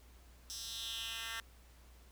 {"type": "tone with high-pass filter sweep", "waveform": "10% pulse", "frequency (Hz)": 227.3, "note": "A#3", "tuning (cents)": -43, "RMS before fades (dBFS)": -43, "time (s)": [0.5, 1.4], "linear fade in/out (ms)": 0, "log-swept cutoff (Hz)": [5300, 1900], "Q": 3, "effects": ["added 60 Hz sine -58 dBFS peak until 2.11 s", "pink hiss -65 dBFS RMS until 2.11 s"]}